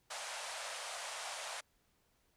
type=band-pass noise; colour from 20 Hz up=pink; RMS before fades=-44 dBFS; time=0.1-1.61 s; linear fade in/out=10 ms; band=560 to 10000 Hz; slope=48 dB/octave; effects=pink hiss -75 dBFS RMS until 2.36 s